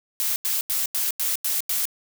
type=noise bursts; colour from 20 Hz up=blue; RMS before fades=-24 dBFS; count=7; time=0.2-1.854 s; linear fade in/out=0 ms; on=160 ms; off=89 ms; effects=none